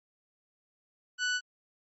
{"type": "tone", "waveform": "sawtooth", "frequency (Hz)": 1485, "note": "F#6", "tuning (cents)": 6, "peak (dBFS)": -24, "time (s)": [1.18, 1.41], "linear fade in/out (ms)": 50, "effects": ["MP3 32 kbps"]}